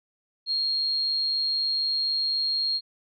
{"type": "tone", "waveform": "sine", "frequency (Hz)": 4249, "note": "C8", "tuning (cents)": 26, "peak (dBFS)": -23, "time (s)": [0.46, 2.81], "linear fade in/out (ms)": 50, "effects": []}